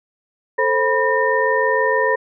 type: tone cluster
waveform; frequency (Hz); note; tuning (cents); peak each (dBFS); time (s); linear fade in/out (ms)
sine; 441.4 / 528 / 981 / 1824; A4 / C5 / B5 / A#6; +5 / +16 / -12 / -38; -20; 0.58-2.16; 10
effects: none